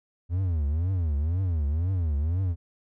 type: tone with vibrato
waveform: triangle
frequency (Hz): 82.41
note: E2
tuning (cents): 0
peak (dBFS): -21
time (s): 0.29-2.56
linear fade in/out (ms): 50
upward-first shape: triangle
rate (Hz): 2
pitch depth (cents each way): 300
effects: none